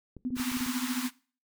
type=clicks; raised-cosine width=3 ms; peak=-31 dBFS; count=8; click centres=0.167 / 0.305 / 0.367 / 0.399 / 0.517 / 0.569 / 0.607 / 0.663 s
type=tone with tremolo; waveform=sine; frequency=251.7 Hz; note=B3; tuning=33 cents sharp; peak=-26 dBFS; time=0.25-1.09 s; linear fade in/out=0 ms; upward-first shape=triangle; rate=14 Hz; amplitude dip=95%
type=high-pass noise; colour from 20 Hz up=pink; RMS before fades=-37 dBFS; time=0.35-1.11 s; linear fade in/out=50 ms; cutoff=880 Hz; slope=48 dB/octave
effects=noise-tail reverb RT60 0.4 s tail -20 dB re dry